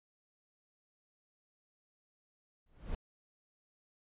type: noise with exponential growth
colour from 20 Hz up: brown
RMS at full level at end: -34 dBFS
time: 2.66-2.95 s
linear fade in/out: 5 ms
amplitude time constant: 62 ms
effects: resampled to 8000 Hz